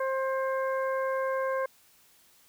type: harmonic tone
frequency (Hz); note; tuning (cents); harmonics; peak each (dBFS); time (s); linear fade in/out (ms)
530; C5; +22; 1 / 2 / 3 / 4; -28 / -33 / -37 / -46; 0-1.66; 5
effects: white hiss -61 dBFS RMS until 2.48 s